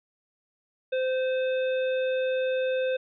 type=harmonic tone; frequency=517 Hz; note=C5; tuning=21 cents flat; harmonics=1 / 3 / 5 / 7; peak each=-24 / -37 / -39 / -43 dBFS; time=0.92-2.97 s; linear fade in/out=10 ms; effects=none